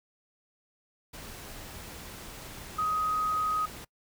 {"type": "tone in noise", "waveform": "sine", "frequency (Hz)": 1256, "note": "D#6", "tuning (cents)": 16, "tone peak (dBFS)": -26, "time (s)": [2.78, 3.66], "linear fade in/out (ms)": 10, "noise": "pink", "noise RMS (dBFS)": -44, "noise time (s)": [1.13, 3.85], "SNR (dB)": 15, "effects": ["noise-tail reverb RT60 0.1 s tail -23 dB re dry"]}